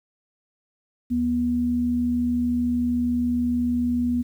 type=tone pair together; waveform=sine; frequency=76.85 / 243.3 Hz; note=D#2 / B3; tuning=-21 / -26 cents; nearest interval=octave + minor sixth; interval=1995 cents; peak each=-32 / -20 dBFS; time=1.1-4.23 s; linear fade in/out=20 ms; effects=9-bit